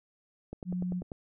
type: click train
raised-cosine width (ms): 2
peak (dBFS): -26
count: 7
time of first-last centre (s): 0.53-1.118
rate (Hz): 10.2
type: tone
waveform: sine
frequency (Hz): 180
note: F#3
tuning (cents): -47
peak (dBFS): -30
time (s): 0.65-1.03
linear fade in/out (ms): 50
effects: none